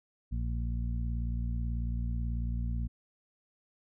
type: harmonic tone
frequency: 58.27 Hz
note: A#1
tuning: in tune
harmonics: 1 / 2 / 3 / 4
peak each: -31 / -37 / -44 / -43 dBFS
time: 0.31-2.88 s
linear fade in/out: 20 ms
effects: none